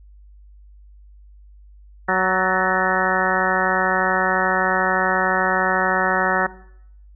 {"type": "harmonic tone with a mistuned harmonic", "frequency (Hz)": 186.3, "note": "F#3", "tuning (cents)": 12, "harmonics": [1, 2, 3, 4, 5, 6, 7, 8, 9, 10], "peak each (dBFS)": [-27, -26, -26, -24, -25, -28, -25, -24, -25, -27], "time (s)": [2.08, 6.47], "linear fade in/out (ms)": 10, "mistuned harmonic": 9, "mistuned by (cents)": 64, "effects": ["noise-tail reverb RT60 0.7 s tail -18 dB re dry", "added 50 Hz sine -43 dBFS peak until 7.15 s"]}